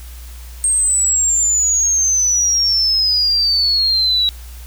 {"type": "exponential sweep", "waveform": "sine", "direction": "down", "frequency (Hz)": [8520, 3871], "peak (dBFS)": -12, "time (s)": [0.64, 4.29], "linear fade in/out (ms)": 0, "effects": ["added 60 Hz sine -31 dBFS peak until 4.66 s", "white hiss -42 dBFS RMS until 4.66 s"]}